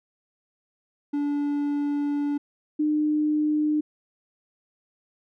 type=tone pair in turn; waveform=triangle / sine; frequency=289 / 302.3 Hz; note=D4 / D#4; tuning=-28 / -50 cents; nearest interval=minor second; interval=78 cents; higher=second; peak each=-21 / -20 dBFS; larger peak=second; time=1.13-2.38 / 2.79-3.81 s; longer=first; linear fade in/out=10 ms; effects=none